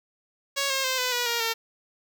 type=tone with pitch steps; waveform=5% pulse; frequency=554.4 / 536.4 / 519.1 / 502.3 / 486 / 470.2 / 455 Hz; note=C#5 / C5 / C5 / B4 / B4 / A#4 / A#4; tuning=0 / +43 / -14 / +29 / -28 / +15 / -42 cents; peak=-13 dBFS; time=0.56-1.54 s; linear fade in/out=20 ms; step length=140 ms; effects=none